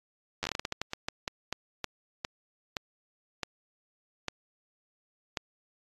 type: slowing click train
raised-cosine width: 0.2 ms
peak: -14 dBFS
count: 21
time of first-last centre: 0.43-5.372 s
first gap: 10 ms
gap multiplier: 1.28
effects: AAC 32 kbps